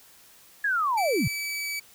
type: linear sweep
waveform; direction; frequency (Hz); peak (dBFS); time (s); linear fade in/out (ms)
sine; down; 1711 to 89.7; -22; 0.64-1.28; 5
type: tone with pitch glide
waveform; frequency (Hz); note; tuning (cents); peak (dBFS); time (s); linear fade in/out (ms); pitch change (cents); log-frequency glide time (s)
sawtooth; 2310 to 2291; D7 to D7; -29 to -44; -26; 0.97-1.8; 10; -15; 1.08-1.68
effects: white hiss -54 dBFS RMS until 1.94 s